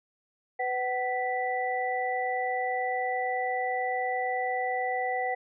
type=tone cluster; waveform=sine; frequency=500 / 754 / 1975 Hz; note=B4 / F#5 / B6; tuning=+21 / +32 / 0 cents; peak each=-33 / -29 / -33 dBFS; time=0.59-5.35 s; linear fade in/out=10 ms; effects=none